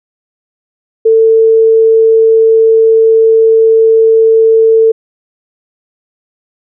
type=tone; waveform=sine; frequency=447.3 Hz; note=A4; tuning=28 cents sharp; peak=-3 dBFS; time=1.05-4.92 s; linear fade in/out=10 ms; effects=none